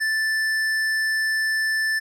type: tone with tanh clipping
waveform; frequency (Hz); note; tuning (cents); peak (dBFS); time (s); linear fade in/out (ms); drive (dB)
triangle; 1760; A6; 0; -22; 0-2; 20; 17
effects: none